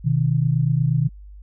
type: tone pair together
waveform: sine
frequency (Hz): 127.14 / 155.56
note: C3 / D#3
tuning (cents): -49 / 0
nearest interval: minor third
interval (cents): 349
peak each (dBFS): -19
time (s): 0.04-1.09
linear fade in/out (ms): 20
effects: added 50 Hz sine -38 dBFS peak until 1.42 s